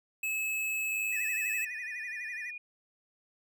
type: tone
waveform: square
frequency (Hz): 2591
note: E7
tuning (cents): -30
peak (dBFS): -31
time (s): 0.23-1.65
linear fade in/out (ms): 5
type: tone with pitch glide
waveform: sine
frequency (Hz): 2489 to 2445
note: D#7 to D#7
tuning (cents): 0 to -31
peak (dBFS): -39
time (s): 0.91-2.58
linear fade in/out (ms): 5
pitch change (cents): -31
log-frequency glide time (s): 1.5-2.2
type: tone with vibrato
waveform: triangle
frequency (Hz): 1864.7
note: A#6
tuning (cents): 0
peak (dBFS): -37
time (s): 1.12-2.51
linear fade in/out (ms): 10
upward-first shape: sine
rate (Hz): 12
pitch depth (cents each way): 120
effects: none